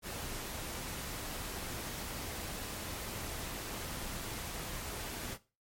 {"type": "noise", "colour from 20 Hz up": "pink", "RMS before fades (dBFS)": -41, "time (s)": [0.02, 5.38], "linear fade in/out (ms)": 50, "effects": ["noise-tail reverb RT60 0.3 s tail -17 dB re dry", "MP3 64 kbps"]}